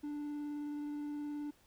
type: tone with vibrato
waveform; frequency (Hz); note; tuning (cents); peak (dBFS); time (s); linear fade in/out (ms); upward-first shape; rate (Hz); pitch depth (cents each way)
triangle; 293.9; D4; +1; -36; 0.03-1.51; 10; sine; 19; 10
effects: pink hiss -68 dBFS RMS until 1.66 s